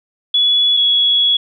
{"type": "tone pair in turn", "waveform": "sine", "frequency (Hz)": [3400, 3361], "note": ["G#7", "G#7"], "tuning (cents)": [40, 20], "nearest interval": "unison", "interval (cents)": 20, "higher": "first", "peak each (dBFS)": -10, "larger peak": "neither", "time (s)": [[0.34, 0.77], [0.77, 1.37]], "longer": "second", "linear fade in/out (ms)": 5, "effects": []}